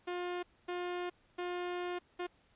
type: tone bursts at uneven times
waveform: sawtooth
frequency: 355.4 Hz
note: F4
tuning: 30 cents sharp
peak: -32 dBFS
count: 4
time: 0.07-0.43 / 0.68-1.1 / 1.38-1.99 / 2.19-2.27 s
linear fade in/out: 10 ms
effects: pink hiss -69 dBFS RMS until 2.55 s + resampled to 8000 Hz